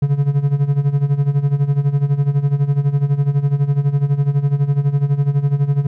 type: tone with tremolo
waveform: triangle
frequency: 141.8 Hz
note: C#3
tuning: 40 cents sharp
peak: -8 dBFS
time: 0.02-5.87 s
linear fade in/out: 5 ms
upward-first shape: sine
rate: 12 Hz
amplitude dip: 80%
effects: none

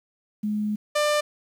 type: tone pair in turn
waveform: sine / sawtooth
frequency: 210.6 / 595.7 Hz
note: G#3 / D5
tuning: +24 / +24 cents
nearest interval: octave + tritone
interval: 1800 cents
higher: second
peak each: -23 / -16 dBFS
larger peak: second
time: 0.43-0.76 / 0.95-1.21 s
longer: first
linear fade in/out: 10 ms
effects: low-pass 10000 Hz 12 dB/octave + 9-bit

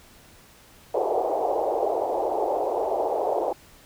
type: band-pass noise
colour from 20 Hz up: white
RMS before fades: -25 dBFS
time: 0.94-3.53 s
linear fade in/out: 5 ms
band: 360 to 830 Hz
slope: 48 dB/octave
effects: pink hiss -52 dBFS RMS until 3.85 s

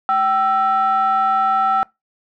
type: ring-modulated tone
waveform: triangle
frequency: 277.2 Hz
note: C#4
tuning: in tune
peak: -8 dBFS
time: 0.09-1.83 s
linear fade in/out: 0 ms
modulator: 1050 Hz
effects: noise-tail reverb RT60 0.2 s tail -25 dB re dry + tanh soft clip ceiling -6 dBFS

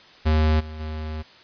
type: tone with level steps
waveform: square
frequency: 77.78 Hz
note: D#2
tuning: in tune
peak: -17 / -34 / -29 dBFS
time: 0.25-1.23 s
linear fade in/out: 20 ms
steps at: 0.59 / 0.79 s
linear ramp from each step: 20 ms
effects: white hiss -49 dBFS RMS until 1.43 s + resampled to 11025 Hz

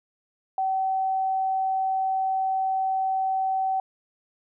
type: tone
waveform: sine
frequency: 764 Hz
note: G5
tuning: 45 cents flat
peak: -22 dBFS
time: 0.58-3.8 s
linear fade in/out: 2 ms
effects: none

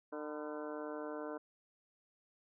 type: harmonic tone with a mistuned harmonic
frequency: 151 Hz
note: D3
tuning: 48 cents sharp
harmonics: 2 / 3 / 4 / 5 / 6 / 7 / 8 / 9 / 10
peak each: -45 / -45 / -46 / -54 / -56 / -51 / -58 / -54 / -55 dBFS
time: 0.12-1.38 s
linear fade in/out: 10 ms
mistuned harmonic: 7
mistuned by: -68 cents
effects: none

